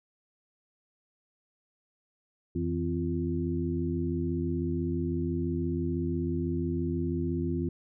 harmonic tone with a mistuned harmonic, 86 Hz, F2, 26 cents flat, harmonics 1 / 2 / 3 / 4, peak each -33 / -33 / -33 / -33 dBFS, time 2.55-7.69 s, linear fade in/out 5 ms, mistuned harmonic 2, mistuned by -100 cents, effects none

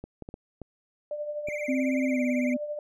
clicks, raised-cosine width 2 ms, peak -25 dBFS, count 6, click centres 0.04 / 0.223 / 0.289 / 0.341 / 0.617 / 1.486 s
sine tone with tremolo, 594 Hz, D5, 20 cents sharp, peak -28 dBFS, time 1.11-2.79 s, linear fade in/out 2 ms, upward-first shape triangle, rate 12 Hz, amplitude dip 60%
triangle tone with vibrato, 2217 Hz, C#7, in tune, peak -33 dBFS, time 1.47-2.54 s, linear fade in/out 5 ms, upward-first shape sine, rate 18 Hz, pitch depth 130 cents each way
sine tone with pitch glide, 261.6 to 250.7 Hz, C4 to B3, 0 to +26 cents, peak -24 dBFS, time 1.68-2.57 s, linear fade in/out 10 ms, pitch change -74 cents, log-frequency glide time 2.09-2.23 s
effects none

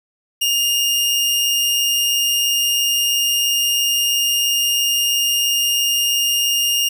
sawtooth tone, 2829 Hz, F7, 22 cents sharp, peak -12 dBFS, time 0.41-6.89 s, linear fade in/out 10 ms, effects 8-bit

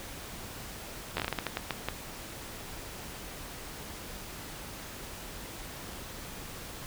slowing click train, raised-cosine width 0.3 ms, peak -14 dBFS, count 12, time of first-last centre 1.17-1.886 s, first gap 12 ms, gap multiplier 1.31, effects pink hiss -43 dBFS RMS until 6.86 s

